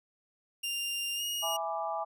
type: tone with pitch glide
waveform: sawtooth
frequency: 2794 to 2871 Hz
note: F7 to F7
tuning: 0 to +47 cents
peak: -29 dBFS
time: 0.63-1.57 s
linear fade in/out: 10 ms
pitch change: +47 cents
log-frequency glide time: 1.15-1.23 s
type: chord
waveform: sine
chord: E dominant seventh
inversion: none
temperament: equal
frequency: 659.3 / 830.6 / 987.8 / 1174.7 Hz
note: E5 / G#5 / B5 / D6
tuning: 0 / 0 / 0 / 0 cents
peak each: -36 / -35 / -41 / -38 dBFS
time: 1.42-2.05 s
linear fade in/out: 20 ms
effects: none